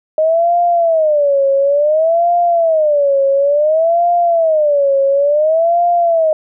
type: tone with vibrato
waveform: sine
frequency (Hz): 618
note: D#5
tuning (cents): -12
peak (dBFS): -9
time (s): 0.18-6.33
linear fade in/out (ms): 2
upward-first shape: sine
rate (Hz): 0.57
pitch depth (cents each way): 210
effects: none